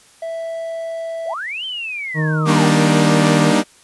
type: tone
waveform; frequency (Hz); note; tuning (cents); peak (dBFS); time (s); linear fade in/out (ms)
triangle; 659.3; E5; 0; -21; 0.22-1.34; 5
type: linear two-way sweep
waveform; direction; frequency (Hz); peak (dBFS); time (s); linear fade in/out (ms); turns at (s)
sine; up then down; 458.4 to 3146 to 637; -23; 1.25-2.7; 50; 1.65
type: harmonic tone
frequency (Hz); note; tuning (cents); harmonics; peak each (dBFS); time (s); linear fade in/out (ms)
155.56; D#3; 0; 1 / 2 / 3 / 4 / 6 / 7; -16 / -27 / -27 / -32 / -34 / -33; 2.14-3.54; 50
type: chord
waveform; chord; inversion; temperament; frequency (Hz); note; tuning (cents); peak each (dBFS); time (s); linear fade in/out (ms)
sawtooth; Eb major seventh; first; equal with one note detuned; 196 / 236.3 / 293.7 / 311.1; G3 / Bb3 / D4 / Eb4; 0 / +24 / 0 / 0; -14; 2.45-3.64; 50
effects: white hiss -49 dBFS RMS until 3.83 s + resampled to 24000 Hz